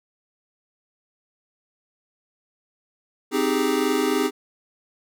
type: chord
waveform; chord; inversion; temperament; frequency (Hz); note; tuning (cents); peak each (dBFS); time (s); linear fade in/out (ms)
square; Ab major seventh; first; equal; 261.6 / 311.1 / 392 / 415.3; C4 / Eb4 / G4 / Ab4; 0 / 0 / 0 / 0; -26; 3.31-4.31; 50
effects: none